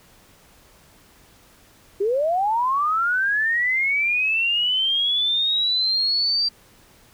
sine linear sweep, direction up, 379.1 to 4712 Hz, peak -18 dBFS, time 2-6.49 s, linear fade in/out 10 ms, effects pink hiss -53 dBFS RMS until 7.13 s

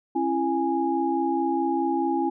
sine tone cluster, 271.6 / 336.3 / 828 Hz, C#4 / E4 / G#5, -35 / +35 / -5 cents, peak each -27 / -25 / -26 dBFS, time 0.15-2.3 s, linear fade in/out 10 ms, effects none

